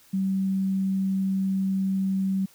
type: tone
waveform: sine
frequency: 192 Hz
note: G3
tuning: 36 cents flat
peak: -22 dBFS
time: 0.13-2.46 s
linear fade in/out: 10 ms
effects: white hiss -56 dBFS RMS until 2.54 s